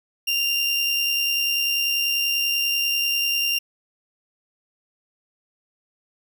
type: tone with amplitude modulation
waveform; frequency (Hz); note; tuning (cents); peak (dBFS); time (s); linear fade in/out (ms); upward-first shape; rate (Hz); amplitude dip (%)
30% pulse; 2786; F7; -5; -16; 0.27-3.59; 10; sine; 70.2; 30
effects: none